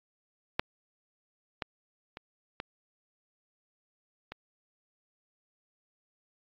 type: clicks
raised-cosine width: 0.3 ms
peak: -9 / -16 / -25 / -19 / -23 dBFS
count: 5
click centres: 0.595 / 1.622 / 2.171 / 2.601 / 4.32 s
effects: low-pass 5000 Hz 12 dB/octave + AAC 64 kbps